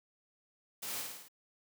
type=noise with echo; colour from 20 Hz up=white; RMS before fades=-41 dBFS; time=0.82-1.02 s; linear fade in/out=10 ms; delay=53 ms; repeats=5; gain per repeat=-3 dB; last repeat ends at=1.285 s; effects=high-pass 150 Hz 12 dB/octave